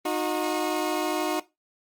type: tone pair together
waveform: 20% pulse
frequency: 309.1 / 362.2 Hz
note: D#4 / F#4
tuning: -11 / -37 cents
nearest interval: minor third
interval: 274 cents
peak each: -23 dBFS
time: 0.05-1.4 s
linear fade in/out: 5 ms
effects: noise-tail reverb RT60 0.2 s tail -17 dB re dry + Opus 32 kbps